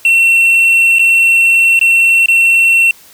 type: tone with dropouts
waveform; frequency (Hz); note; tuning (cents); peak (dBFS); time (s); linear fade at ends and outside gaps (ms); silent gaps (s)
triangle; 2711; E7; +48; -4; 0.05-2.91; 2; 0.986-0.993 / 1.792-1.812 / 2.26-2.284
effects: white hiss -41 dBFS RMS until 3.13 s